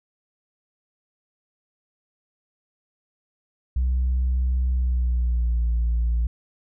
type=tone with pitch glide; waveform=sine; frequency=63.2 to 57.95 Hz; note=B1 to A#1; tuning=+41 to -10 cents; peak=-17 dBFS; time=3.76-6.27 s; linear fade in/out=5 ms; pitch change=-151 cents; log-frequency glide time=4.72-5.63 s; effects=tanh soft clip ceiling -17 dBFS

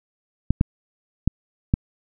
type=clicks; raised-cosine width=5 ms; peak=-4 dBFS; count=4; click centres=0.506 / 0.611 / 1.276 / 1.739 s; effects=none

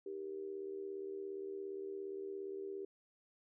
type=tone with amplitude modulation; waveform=sine; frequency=392 Hz; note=G4; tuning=in tune; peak=-38 dBFS; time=0.06-2.85 s; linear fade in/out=5 ms; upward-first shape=sine; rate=77.3 Hz; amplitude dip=70%; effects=none

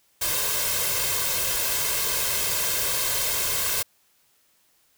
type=noise with comb filter; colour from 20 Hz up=white; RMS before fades=-25 dBFS; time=0.21-3.83 s; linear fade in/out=10 ms; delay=1.9 ms; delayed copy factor=+0.7; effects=white hiss -64 dBFS RMS until 4.97 s

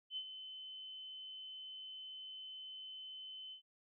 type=tone with ADSR envelope; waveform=sine; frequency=3049 Hz; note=G7; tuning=49 cents flat; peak=-38 dBFS; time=0.1-3.62 s; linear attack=68 ms; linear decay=65 ms; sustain=-9 dB; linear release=100 ms; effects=none

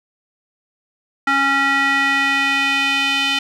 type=tone with band-pass filter sweep; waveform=square; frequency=275.4 Hz; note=C#4; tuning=11 cents flat; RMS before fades=-17 dBFS; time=1.27-3.39 s; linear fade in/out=5 ms; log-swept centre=1600 to 2900 Hz; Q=2.8; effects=none

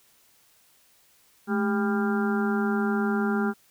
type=harmonic tone with a mistuned harmonic; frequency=199.3 Hz; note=G3; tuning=29 cents sharp; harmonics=1 / 2 / 4 / 5 / 6 / 7 / 8; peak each=-24 / -29 / -34 / -41 / -40 / -32 / -40 dBFS; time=1.47-3.54 s; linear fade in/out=50 ms; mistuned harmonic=1; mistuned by=+120 cents; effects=white hiss -61 dBFS RMS until 3.7 s

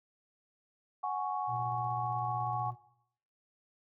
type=chord; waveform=sine; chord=F# suspended second; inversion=none; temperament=just; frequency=740 / 832.5 / 1110 Hz; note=F#5 / G#5 / C#6; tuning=0 / +4 / +2 cents; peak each=-36 dBFS; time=1.03-2.71 s; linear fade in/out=10 ms
type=tone with tremolo; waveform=triangle; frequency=120.7 Hz; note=B2; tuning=39 cents flat; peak=-36 dBFS; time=1.47-2.76 s; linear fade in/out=50 ms; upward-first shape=square; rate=16 Hz; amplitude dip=25%
effects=noise-tail reverb RT60 0.7 s tail -18 dB re dry

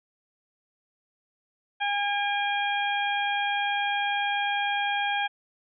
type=harmonic tone with a mistuned harmonic; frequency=813 Hz; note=G#5; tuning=37 cents flat; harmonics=1 / 2 / 3 / 4; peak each=-27 / -30 / -32 / -33 dBFS; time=1.8-5.28 s; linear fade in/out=20 ms; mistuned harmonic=3; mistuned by=-27 cents; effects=none

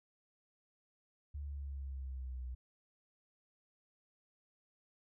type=exponential sweep; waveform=sine; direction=down; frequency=72.8 to 61.74 Hz; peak=-40 dBFS; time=1.34-2.55 s; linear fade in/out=10 ms; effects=none

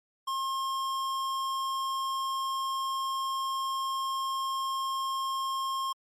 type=tone with tanh clipping; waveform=sine; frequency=1070 Hz; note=C6; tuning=38 cents sharp; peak=-31 dBFS; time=0.27-5.93 s; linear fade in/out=10 ms; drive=18 dB; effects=MP3 64 kbps

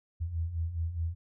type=beating tone pair; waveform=sine; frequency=79.6 / 84.4 Hz; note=D#2 / E2; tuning=+40 / +41 cents; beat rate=4.8 Hz; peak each=-37 / -31 dBFS; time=0.2-1.15 s; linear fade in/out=20 ms; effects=none

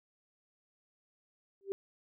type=tone with exponential growth; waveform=sine; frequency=392.6 Hz; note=G4; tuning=3 cents sharp; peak=-28 dBFS; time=1.61-1.72 s; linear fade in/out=0 ms; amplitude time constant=22 ms; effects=none

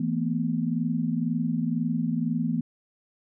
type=chord; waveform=sine; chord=E suspended fourth; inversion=none; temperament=equal with one note detuned; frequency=164.81 / 224.9 / 246.9 Hz; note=E3 / A3 / B3; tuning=0 / +38 / 0 cents; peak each=-28 dBFS; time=0-2.61 s; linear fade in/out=5 ms; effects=none

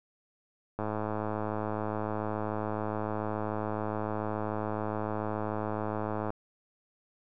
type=click train; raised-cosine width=1 ms; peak=-19 dBFS; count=591; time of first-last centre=0.79-6.304 s; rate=107 Hz; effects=none

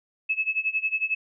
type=tone with tremolo; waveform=sine; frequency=2594 Hz; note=E7; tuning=28 cents flat; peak=-20 dBFS; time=0.29-1.15 s; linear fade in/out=10 ms; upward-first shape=sine; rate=11 Hz; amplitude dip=90%; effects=none

